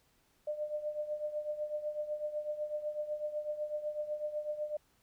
sine tone with tremolo, 601 Hz, D5, 40 cents sharp, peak -31 dBFS, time 0.47-4.77 s, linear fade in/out 5 ms, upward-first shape triangle, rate 8 Hz, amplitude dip 80%, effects pink hiss -71 dBFS RMS until 5.02 s

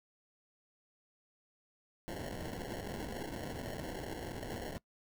violet noise with sample-and-hold, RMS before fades -42 dBFS, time 2.08-4.78 s, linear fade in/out 0 ms, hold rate 1225 Hz, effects noise-tail reverb RT60 0.1 s tail -22 dB re dry

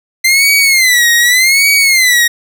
sawtooth tone with vibrato, 2063 Hz, C7, 25 cents flat, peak -3 dBFS, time 0.24-2.28 s, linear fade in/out 10 ms, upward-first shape sine, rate 0.85 Hz, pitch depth 160 cents each way, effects none

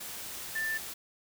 sine tone in noise, 1774 Hz, A6, 14 cents sharp, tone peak -30 dBFS, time 0.55-0.78 s, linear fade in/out 10 ms, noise white, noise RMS -41 dBFS, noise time 0-0.94 s, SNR +8 dB, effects none

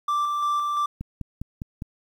triangle tone with tremolo, 1174.7 Hz, D6, in tune, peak -19 dBFS, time 0.08-0.86 s, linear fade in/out 5 ms, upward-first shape square, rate 2.9 Hz, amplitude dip 25%
click train, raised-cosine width 5 ms, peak -19 dBFS, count 5, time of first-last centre 1.01-1.821 s, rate 4.93 Hz
effects 9-bit

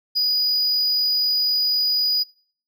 triangle tone, 4928 Hz, D#8, 17 cents flat, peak -16 dBFS, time 0.15-2.24 s, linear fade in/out 20 ms, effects noise-tail reverb RT60 0.5 s tail -25 dB re dry

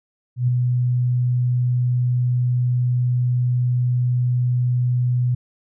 sine tone with ADSR envelope, 123.8 Hz, B2, 5 cents sharp, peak -13 dBFS, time 0.36-5.35 s, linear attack 120 ms, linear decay 4 ms, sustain -3 dB, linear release 8 ms, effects none

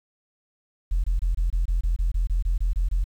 sine tone bursts, 42.37 Hz, E1, 48 cents sharp, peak -18 dBFS, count 14, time 0.91-3.042 s, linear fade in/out 10 ms, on 130 ms, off 24 ms, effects tanh soft clip ceiling -16 dBFS + 9-bit

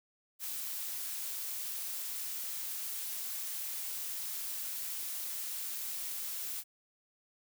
blue noise, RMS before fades -39 dBFS, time 0.39-6.64 s, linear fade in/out 50 ms, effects none

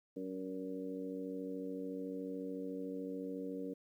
harmonic tone with a mistuned harmonic, 93.8 Hz, F#2, 24 cents sharp, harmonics 2 / 3 / 4 / 5 / 6, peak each -48 / -42 / -52 / -44 / -53 dBFS, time 0.16-3.74 s, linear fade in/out 10 ms, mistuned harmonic 6, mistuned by +22 cents, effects 12-bit

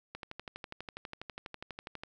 click train, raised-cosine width 0.3 ms, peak -25 dBFS, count 24, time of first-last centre 0.15-2.035 s, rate 12.2 Hz, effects none

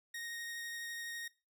sawtooth tone with vibrato, 1864.7 Hz, A#6, in tune, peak -38 dBFS, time 0.14-1.28 s, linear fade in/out 5 ms, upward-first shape triangle, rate 12 Hz, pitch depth 9 cents each way, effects noise-tail reverb RT60 0.3 s tail -20 dB re dry

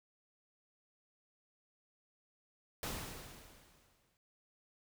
pink noise with exponential decay, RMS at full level -39 dBFS, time 2.83-4.17 s, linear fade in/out 1 ms, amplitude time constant 290 ms, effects none

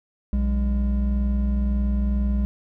triangle tone pair together, 60.53 / 203.6 Hz, B1 / G#3, -34 / -34 cents, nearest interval octave + major sixth, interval 2100 cents, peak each -18 / -24 dBFS, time 0.33-2.45 s, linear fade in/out 0 ms, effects none

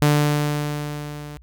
sawtooth tone with level ramp, 147.8 Hz, D3, 11 cents sharp, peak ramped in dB -9 to -30 dBFS, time 0.02-1.37 s, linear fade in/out 0 ms, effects added 60 Hz sine -45 dBFS peak until 1.42 s

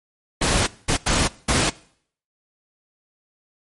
pink noise bursts at uneven times, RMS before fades -19 dBFS, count 4, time 0.41-0.67 / 0.88-0.97 / 1.06-1.28 / 1.48-1.7 s, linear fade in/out 10 ms, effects noise-tail reverb RT60 0.6 s tail -21 dB re dry + MP3 48 kbps

